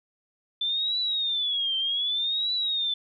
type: tone with vibrato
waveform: sine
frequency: 3523 Hz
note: A7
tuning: 1 cent sharp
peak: -24 dBFS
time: 0.61-2.94 s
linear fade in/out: 5 ms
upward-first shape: triangle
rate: 0.65 Hz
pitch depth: 210 cents each way
effects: none